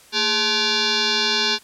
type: tone with frequency modulation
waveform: sine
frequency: 415.1 Hz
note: G#4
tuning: 1 cent flat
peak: -17 dBFS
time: 0.12-1.59 s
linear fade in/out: 50 ms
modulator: 643 Hz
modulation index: 7.6
effects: white hiss -49 dBFS RMS until 1.63 s + low-pass 11000 Hz 12 dB/octave